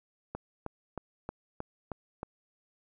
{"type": "click train", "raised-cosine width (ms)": 1, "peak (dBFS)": -22, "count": 7, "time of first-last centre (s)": [0.35, 2.231], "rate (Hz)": 3.19, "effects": []}